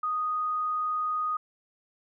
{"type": "tone", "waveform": "sine", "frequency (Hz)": 1242, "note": "D#6", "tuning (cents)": -3, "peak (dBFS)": -26, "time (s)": [0.03, 1.37], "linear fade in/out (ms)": 5, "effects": []}